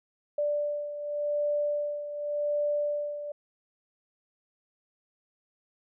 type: beating tone pair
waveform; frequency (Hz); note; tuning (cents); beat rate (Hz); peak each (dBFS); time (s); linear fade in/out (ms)
sine; 587.3 / 588.18; D5 / D5; 0 / +3; 0.88; -28 / -34; 0.38-3.32; 5
effects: none